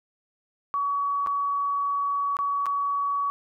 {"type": "tone with dropouts", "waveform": "sine", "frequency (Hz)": 1131, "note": "C#6", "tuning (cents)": 34, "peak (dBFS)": -23, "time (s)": [0.74, 3.3], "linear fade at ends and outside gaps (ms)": 0, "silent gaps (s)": [[1.263, 1.271], [2.368, 2.389], [2.658, 2.665]], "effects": []}